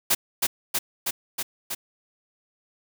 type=noise with echo; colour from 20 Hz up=white; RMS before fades=-20 dBFS; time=0.1-0.15 s; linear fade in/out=10 ms; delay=320 ms; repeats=5; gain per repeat=-2 dB; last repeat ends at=1.75 s; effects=none